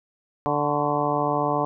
harmonic tone with a mistuned harmonic, 146.83 Hz, D3, in tune, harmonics 1 / 2 / 3 / 4 / 5 / 6 / 7 / 8, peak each -31 / -29 / -29 / -28 / -27 / -29 / -28 / -32 dBFS, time 0.46-1.65 s, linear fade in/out 0 ms, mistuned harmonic 8, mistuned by -80 cents, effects none

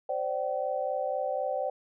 sine chord, C suspended second, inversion none, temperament equal with one note detuned, 523.3 / 587.3 / 766.1 Hz, C5 / D5 / G5, 0 / 0 / -40 cents, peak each -32 / -32 / -33 dBFS, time 0.09-1.7 s, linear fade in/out 5 ms, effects none

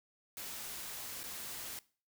white noise with dropouts, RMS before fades -44 dBFS, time 0.37-1.79 s, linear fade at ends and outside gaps 1 ms, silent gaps 1.232-1.238 s, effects noise-tail reverb RT60 0.4 s tail -20 dB re dry

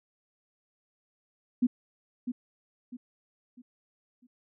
sine tone with echo, 246.9 Hz, B3, in tune, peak -20 dBFS, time 1.62-1.67 s, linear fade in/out 10 ms, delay 650 ms, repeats 4, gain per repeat -9 dB, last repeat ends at 4.27 s, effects none

